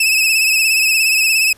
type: tone with vibrato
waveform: sawtooth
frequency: 2595 Hz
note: E7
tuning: 28 cents flat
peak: -8 dBFS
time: 0-1.53 s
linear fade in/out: 5 ms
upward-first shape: sine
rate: 17 Hz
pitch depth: 50 cents each way
effects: pink hiss -48 dBFS RMS until 1.57 s + resampled to 32000 Hz